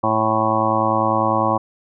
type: harmonic tone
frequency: 110 Hz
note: A2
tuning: in tune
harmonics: 1 / 2 / 3 / 5 / 6 / 7 / 8 / 9 / 10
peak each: -27 / -26 / -25 / -23 / -27 / -23 / -27 / -22 / -22 dBFS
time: 0.03-1.58 s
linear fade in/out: 10 ms
effects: none